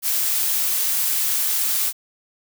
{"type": "noise", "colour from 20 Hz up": "blue", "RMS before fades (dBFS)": -21, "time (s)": [0.02, 1.93], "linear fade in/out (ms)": 50, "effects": []}